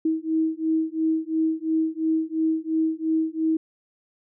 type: beating tone pair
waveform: sine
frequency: 318.2 / 321.1 Hz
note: D#4 / E4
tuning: +39 / -45 cents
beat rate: 2.9 Hz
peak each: -24 dBFS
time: 0.05-3.57 s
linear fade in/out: 5 ms
effects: none